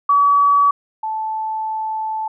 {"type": "tone pair in turn", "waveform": "sine", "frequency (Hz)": [1140, 874.8], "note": ["C#6", "A5"], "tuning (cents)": [48, -10], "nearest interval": "perfect fourth", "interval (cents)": 458, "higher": "first", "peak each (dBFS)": [-10, -20], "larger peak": "first", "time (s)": [[0.09, 0.71], [1.03, 2.28]], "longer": "second", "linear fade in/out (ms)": 5, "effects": []}